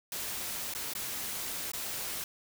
white noise with dropouts, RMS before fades -37 dBFS, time 0.12-2.24 s, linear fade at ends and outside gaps 2 ms, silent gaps 0.738-0.749 / 0.936-0.951 / 1.718-1.734 s, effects none

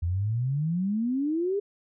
sine exponential sweep, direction up, 82 to 415.4 Hz, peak -24 dBFS, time 0.02-1.6 s, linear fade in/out 10 ms, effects none

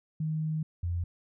sine tone pair in turn, 156.5 / 86.62 Hz, D#3 / F2, +10 / -14 cents, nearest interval minor seventh, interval 1024 cents, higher first, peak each -28 dBFS, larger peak neither, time 0.2-0.63 / 0.83-1.04 s, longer first, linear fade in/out 5 ms, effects none

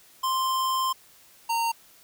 square tone pair in turn, 1046.5 / 921.3 Hz, C6 / A#5, 0 / -21 cents, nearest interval major second, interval 221 cents, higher first, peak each -24 dBFS, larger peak neither, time 0.23-0.93 / 1.49-1.72 s, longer first, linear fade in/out 10 ms, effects white hiss -55 dBFS RMS until 2.03 s

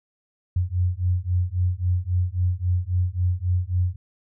sine beating tone pair, 88.3 / 92 Hz, F2 / F#2, +20 / -9 cents, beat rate 3.7 Hz, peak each -23 dBFS, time 0.56-3.96 s, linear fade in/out 5 ms, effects none

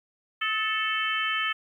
harmonic tone with a mistuned harmonic, 440 Hz, A4, in tune, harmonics 3 / 4 / 5 / 6 / 7, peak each -30 / -30 / -33 / -33 / -31 dBFS, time 0.41-1.53 s, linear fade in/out 10 ms, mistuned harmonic 3, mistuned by -39 cents, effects 10-bit

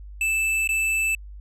square tone with dropouts, 2637 Hz, E7, in tune, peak -21 dBFS, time 0.21-1.15 s, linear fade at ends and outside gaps 2 ms, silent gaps 0.675-0.69 s, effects added 50 Hz sine -37 dBFS peak until 1.4 s + low-pass 12000 Hz 12 dB/octave

